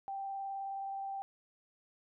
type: tone with vibrato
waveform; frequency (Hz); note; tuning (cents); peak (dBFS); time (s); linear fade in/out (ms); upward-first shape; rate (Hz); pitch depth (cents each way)
sine; 784; G5; 0; -37; 0.08-1.22; 0; sine; 19; 11
effects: none